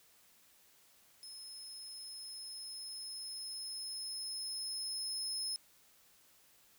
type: tone with level ramp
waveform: 30% pulse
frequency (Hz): 5180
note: E8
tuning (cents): -31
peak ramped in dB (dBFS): -44 to -32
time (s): 1.23-5.56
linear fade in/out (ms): 0
effects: white hiss -66 dBFS RMS until 6.78 s